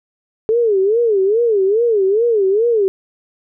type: tone with vibrato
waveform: sine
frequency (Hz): 425.7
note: G#4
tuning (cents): +43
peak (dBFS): -11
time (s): 0.49-2.88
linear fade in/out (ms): 0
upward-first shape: sine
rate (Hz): 2.4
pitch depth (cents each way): 200
effects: none